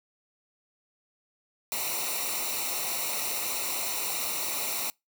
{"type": "noise with comb filter", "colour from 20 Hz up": "white", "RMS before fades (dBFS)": -31, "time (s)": [1.72, 4.9], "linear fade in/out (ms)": 0, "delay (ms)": 0.61, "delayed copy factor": -0.75, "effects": ["noise-tail reverb RT60 0.2 s tail -26 dB re dry"]}